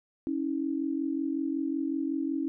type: tone pair together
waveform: sine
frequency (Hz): 276 / 321.4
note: C#4 / E4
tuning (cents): -7 / -44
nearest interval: minor third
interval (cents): 263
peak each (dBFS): -30 / -31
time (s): 0.27-2.48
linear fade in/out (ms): 0
effects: none